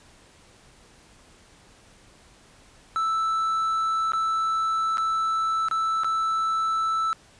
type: tone with dropouts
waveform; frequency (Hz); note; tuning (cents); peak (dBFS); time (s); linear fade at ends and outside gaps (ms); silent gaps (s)
triangle; 1319; E6; +1; -20; 2.96-7.13; 0; 4.12-4.134 / 4.972-4.981 / 5.685-5.712 / 6.035-6.045
effects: pink hiss -54 dBFS RMS until 7.39 s + resampled to 22050 Hz